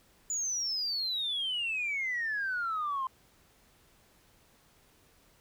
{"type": "exponential sweep", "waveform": "sine", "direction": "down", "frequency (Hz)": [7000, 1030], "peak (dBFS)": -29, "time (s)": [0.3, 3.07], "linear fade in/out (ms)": 2, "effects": ["tanh soft clip ceiling -26 dBFS", "pink hiss -64 dBFS RMS until 5.4 s"]}